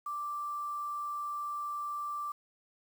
sine tone with quantisation, 1174.7 Hz, D6, in tune, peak -34 dBFS, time 0.06-2.32 s, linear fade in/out 5 ms, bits 9, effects none

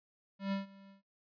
square tone with ADSR envelope, 196 Hz, G3, in tune, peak -32 dBFS, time 0.39-1.02 s, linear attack 130 ms, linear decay 140 ms, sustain -23 dB, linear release 120 ms, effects noise-tail reverb RT60 0.1 s tail -20 dB re dry + resampled to 11025 Hz

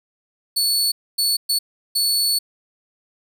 sawtooth tone bursts at uneven times, 4435 Hz, C#8, in tune, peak -14 dBFS, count 4, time 0.56-0.92 / 1.18-1.37 / 1.49-1.59 / 1.95-2.39 s, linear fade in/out 10 ms, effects none

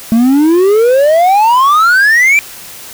triangle exponential sweep, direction up, 220 to 2383 Hz, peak -3 dBFS, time 0.12-2.39 s, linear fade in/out 0 ms, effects white hiss -30 dBFS RMS until 2.93 s

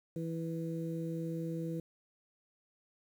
harmonic tone, 164.4 Hz, E3, 4 cents flat, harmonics 1 / 2 / 3, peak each -37 / -40 / -43 dBFS, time 0.16-1.8 s, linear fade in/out 2 ms, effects 10-bit

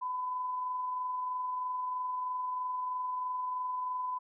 sine tone with amplitude modulation, 1005 Hz, B5, 30 cents sharp, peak -31 dBFS, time 0.01-4.19 s, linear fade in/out 20 ms, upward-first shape sine, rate 23.1 Hz, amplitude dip 25%, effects none

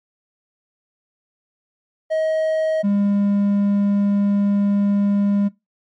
triangle tone pair in turn, 633 / 201.9 Hz, D#5 / G#3, +30 / -49 cents, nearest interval octave + minor sixth, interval 1979 cents, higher first, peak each -15 / -13 dBFS, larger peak second, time 2.1-2.83 / 2.83-5.49 s, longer second, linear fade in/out 20 ms, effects noise-tail reverb RT60 0.2 s tail -20 dB re dry + MP3 48 kbps

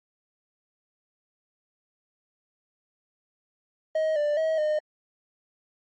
triangle tone with pitch steps, 630 / 591 / 638 / 610 Hz, D#5 / D5 / D#5 / D#5, +21 / +11 / +43 / -34 cents, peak -20 dBFS, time 3.95-4.79 s, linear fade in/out 5 ms, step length 210 ms, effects MP3 32 kbps

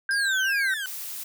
sine tone with vibrato, 1578 Hz, G6, 11 cents sharp, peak -22 dBFS, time 0.09-0.74 s, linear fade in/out 2 ms, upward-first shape sine, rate 2.6 Hz, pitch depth 55 cents each way
30% pulse exponential sweep, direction down, 5120 to 1496 Hz, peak -26 dBFS, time 0.11-0.86 s, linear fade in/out 0 ms
blue noise, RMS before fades -35 dBFS, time 0.86-1.24 s, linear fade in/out 10 ms
effects none

